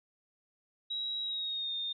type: tone with pitch glide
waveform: sine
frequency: 3855 to 3651 Hz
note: B7 to A#7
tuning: -43 to -37 cents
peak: -33 dBFS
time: 0.9-1.93 s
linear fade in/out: 10 ms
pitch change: -94 cents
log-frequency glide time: 1.22-1.74 s
effects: none